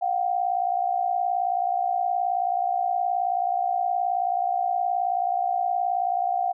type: tone pair together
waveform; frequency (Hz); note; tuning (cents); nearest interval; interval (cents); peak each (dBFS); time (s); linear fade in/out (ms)
sine; 711.1 / 770; F5 / G5; +31 / -31; minor second; 138; -24 / -25; 0.01-6.53; 20
effects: none